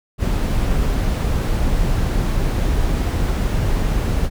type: noise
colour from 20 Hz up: brown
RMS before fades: -18 dBFS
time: 0.18-4.3 s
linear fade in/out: 50 ms
effects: none

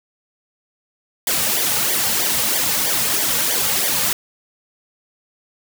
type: noise with flanger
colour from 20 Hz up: white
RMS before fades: -19 dBFS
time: 1.27-4.13 s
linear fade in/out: 2 ms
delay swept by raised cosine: 0.74 to 3.04 ms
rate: 3.1 Hz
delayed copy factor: -0.8
effects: none

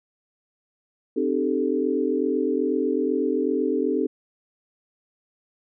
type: chord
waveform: sine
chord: A half-diminished seventh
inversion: first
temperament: equal with one note detuned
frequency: 261.6 / 304 / 392 / 440 Hz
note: C4 / Eb4 / G4 / A4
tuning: 0 / -40 / 0 / 0 cents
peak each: -26 dBFS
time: 1.16-4.07 s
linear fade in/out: 10 ms
effects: none

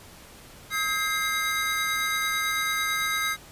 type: tone cluster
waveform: square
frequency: 1272 / 1609 / 2097 / 3825 Hz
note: D#6 / G6 / C7 / A#7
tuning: +38 / +45 / +3 / +44 cents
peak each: -31 / -32 / -29 / -33 dBFS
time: 0.7-3.37 s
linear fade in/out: 50 ms
effects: pink hiss -48 dBFS RMS until 3.51 s + resampled to 32000 Hz

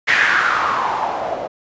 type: noise with low-pass filter sweep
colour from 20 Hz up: blue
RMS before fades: -18 dBFS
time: 0.07-1.48 s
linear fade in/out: 20 ms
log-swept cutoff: 2000 to 580 Hz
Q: 4.7
effects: resampled to 16000 Hz

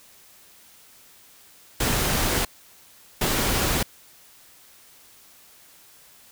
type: noise bursts at uneven times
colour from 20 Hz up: pink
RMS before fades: -23 dBFS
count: 2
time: 1.8-2.45 / 3.21-3.83 s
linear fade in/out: 5 ms
effects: white hiss -52 dBFS RMS until 6.31 s

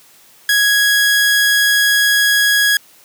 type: tone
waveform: sawtooth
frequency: 1661.2 Hz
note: G#6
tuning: in tune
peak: -7 dBFS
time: 0.49-2.77 s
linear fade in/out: 2 ms
effects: white hiss -47 dBFS RMS until 3.04 s + high-pass 100 Hz 12 dB/octave

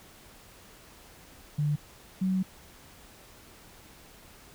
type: tone pair in turn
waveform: sine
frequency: 148.1 / 187.85 Hz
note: D3 / F#3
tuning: +15 / +26 cents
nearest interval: major third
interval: 411 cents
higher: second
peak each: -24 dBFS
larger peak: neither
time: 1.58-1.76 / 2.21-2.43 s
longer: second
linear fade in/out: 10 ms
effects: pink hiss -53 dBFS RMS until 4.54 s

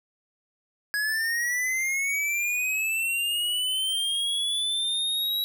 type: linear sweep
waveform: square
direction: up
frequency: 1661.2 to 3886 Hz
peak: -25 dBFS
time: 0.94-5.44 s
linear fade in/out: 0 ms
effects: none

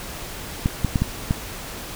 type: clicks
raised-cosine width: 5 ms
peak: -6 dBFS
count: 5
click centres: 0.659 / 0.847 / 0.958 / 1.02 / 1.309 s
effects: pink hiss -34 dBFS RMS until 1.95 s

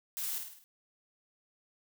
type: noise with echo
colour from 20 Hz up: blue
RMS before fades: -37 dBFS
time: 0.17-0.38 s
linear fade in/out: 0 ms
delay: 52 ms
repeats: 5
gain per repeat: -5 dB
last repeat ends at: 0.64 s
effects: none

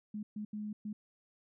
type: tone bursts at uneven times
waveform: sine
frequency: 210.7 Hz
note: G#3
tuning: 25 cents sharp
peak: -37 dBFS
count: 4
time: 0.14-0.23 / 0.36-0.45 / 0.53-0.73 / 0.85-0.93 s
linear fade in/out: 5 ms
effects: none

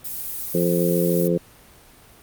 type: noise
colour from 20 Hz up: violet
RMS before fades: -30 dBFS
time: 0.04-1.28 s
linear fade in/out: 10 ms
type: harmonic tone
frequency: 86.4 Hz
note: F2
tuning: 18 cents flat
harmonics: 2 / 3 / 4 / 5 / 6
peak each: -21 / -31 / -24 / -24 / -24 dBFS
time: 0.54-1.38 s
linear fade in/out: 10 ms
effects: pink hiss -49 dBFS RMS until 2.22 s + Opus 32 kbps

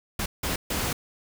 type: noise bursts at uneven times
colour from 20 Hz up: pink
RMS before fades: -28 dBFS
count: 3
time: 0.19-0.26 / 0.43-0.56 / 0.7-0.93 s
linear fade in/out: 5 ms
effects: none

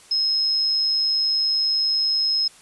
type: tone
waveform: sine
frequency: 5150 Hz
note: E8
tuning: 41 cents flat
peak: -18 dBFS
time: 0.11-2.48 s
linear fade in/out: 5 ms
effects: white hiss -49 dBFS RMS until 2.61 s + resampled to 24000 Hz

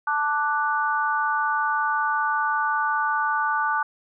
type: chord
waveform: sine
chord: D major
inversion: second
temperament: equal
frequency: 880 / 1174.7 / 1480 Hz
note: A5 / D6 / F#6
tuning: 0 / 0 / 0 cents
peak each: -25 dBFS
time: 0.07-3.83 s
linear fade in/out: 5 ms
effects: none

